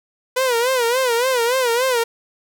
sawtooth tone with vibrato, 493.1 Hz, B4, 3 cents flat, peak -12 dBFS, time 0.36-2.04 s, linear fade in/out 10 ms, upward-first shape sine, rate 3.5 Hz, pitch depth 120 cents each way, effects none

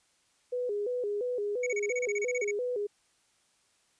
sine tone with vibrato, 451.3 Hz, A4, 44 cents sharp, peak -29 dBFS, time 0.52-2.87 s, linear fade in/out 10 ms, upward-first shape square, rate 2.9 Hz, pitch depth 160 cents each way
square tone bursts, 2236 Hz, C#7, 14 cents sharp, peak -32 dBFS, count 14, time 1.63-2.511 s, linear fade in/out 5 ms, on 36 ms, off 29 ms
effects white hiss -69 dBFS RMS until 3.99 s + resampled to 22050 Hz

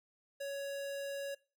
square tone, 558 Hz, C#5, 11 cents sharp, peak -39 dBFS, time 0.4-1.35 s, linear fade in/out 10 ms, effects noise-tail reverb RT60 0.4 s tail -24 dB re dry

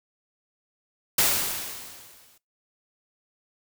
white noise with exponential decay, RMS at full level -19 dBFS, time 1.18-2.38 s, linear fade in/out 5 ms, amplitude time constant 260 ms, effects noise-tail reverb RT60 0.2 s tail -22 dB re dry

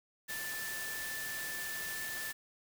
sine tone in noise, 1760 Hz, A6, in tune, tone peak -40 dBFS, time 0.28-2.33 s, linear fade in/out 20 ms, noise white, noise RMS -42 dBFS, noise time 0.28-2.33 s, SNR -1 dB, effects none

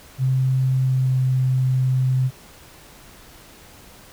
sine tone with pitch glide, 130.81 to 129.46 Hz, C3 to C3, 0 to -18 cents, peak -16 dBFS, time 0.18-2.31 s, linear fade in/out 50 ms, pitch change -18 cents, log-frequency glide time 0.73-1.25 s, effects pink hiss -46 dBFS RMS until 4.12 s

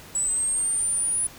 sine linear sweep, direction up, 7850 to 9870 Hz, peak -19 dBFS, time 0.15-1.27 s, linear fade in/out 5 ms, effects tanh soft clip ceiling -21 dBFS + pink hiss -45 dBFS RMS until 1.38 s

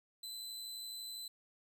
sawtooth tone with amplitude modulation, 4027 Hz, B7, 33 cents sharp, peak -39 dBFS, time 0.23-1.28 s, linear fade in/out 5 ms, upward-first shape sine, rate 112 Hz, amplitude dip 35%, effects none

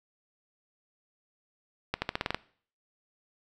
accelerating click train, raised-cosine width 0.3 ms, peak -12 dBFS, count 8, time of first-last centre 1.94-2.346 s, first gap 80 ms, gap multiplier 0.89, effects noise-tail reverb RT60 0.5 s tail -20 dB re dry

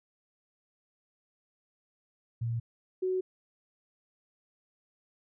sine tone pair in turn, 116.3 / 371.8 Hz, A#2 / F#4, -4 / +8 cents, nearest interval octave + minor sixth, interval 2012 cents, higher second, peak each -29 / -27 dBFS, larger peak second, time 2.41-2.6 / 3.02-3.21 s, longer neither, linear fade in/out 10 ms, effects none

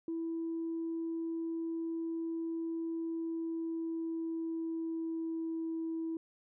sine tone with pitch glide, 329.6 to 326.2 Hz, E4 to E4, 0 to -18 cents, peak -33 dBFS, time 0.08-6.17 s, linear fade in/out 2 ms, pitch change -18 cents, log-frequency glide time 2.93-5.74 s, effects tanh soft clip ceiling -30 dBFS

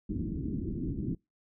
white low-pass noise, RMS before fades -34 dBFS, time 0.09-1.15 s, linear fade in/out 5 ms, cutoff 330 Hz, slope 48 dB/octave, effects noise-tail reverb RT60 0.2 s tail -24 dB re dry

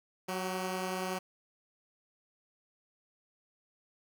10% pulse tone pair together, 185 / 380.6 Hz, F#3 / F#4, 0 / +49 cents, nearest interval octave, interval 1249 cents, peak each -26 / -33 dBFS, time 0.28-1.19 s, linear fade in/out 10 ms, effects none

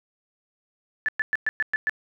sine tone bursts, 1742 Hz, A6, 18 cents flat, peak -20 dBFS, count 7, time 1.06-1.895 s, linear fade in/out 0 ms, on 25 ms, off 110 ms, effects none

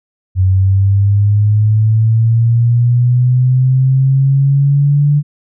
sine linear sweep, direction up, 92.5 to 146.83 Hz, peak -7 dBFS, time 0.35-5.23 s, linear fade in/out 50 ms, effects none

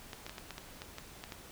clicks, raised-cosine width 0.2 ms, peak -25 dBFS, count 10, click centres 0.132 / 0.265 / 0.295 / 0.382 / 0.507 / 0.581 / 0.819 / 0.984 / 1.239 / 1.322 s, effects pink hiss -52 dBFS RMS until 1.51 s

